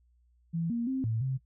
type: tone with pitch steps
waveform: sine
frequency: 166.4 / 234.7 / 263.6 / 112.1 / 132 Hz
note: E3 / A#3 / C4 / A2 / C3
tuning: +17 / +12 / +13 / +33 / +16 cents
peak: -28 dBFS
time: 0.53-1.38 s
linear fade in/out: 20 ms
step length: 170 ms
effects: noise-tail reverb RT60 0.1 s tail -17 dB re dry + added 60 Hz sine -63 dBFS peak until 1.45 s